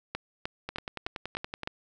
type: two click trains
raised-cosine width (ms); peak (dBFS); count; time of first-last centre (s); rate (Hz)
0.3; -19 / -16; 11 / 6; 0.69-1.633 / 0.15-1.674; 10.6 / 3.28
effects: none